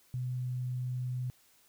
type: tone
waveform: sine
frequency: 125.8 Hz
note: B2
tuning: 32 cents sharp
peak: -32 dBFS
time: 0.14-1.3 s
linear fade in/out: 0 ms
effects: white hiss -65 dBFS RMS until 1.68 s